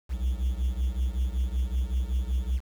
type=beating tone pair; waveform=triangle; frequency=61 / 66.3 Hz; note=B1 / C2; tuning=-21 / +23 cents; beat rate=5.3 Hz; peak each=-24 / -27 dBFS; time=0.09-2.61 s; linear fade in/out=50 ms; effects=tanh soft clip ceiling -16 dBFS + 8-bit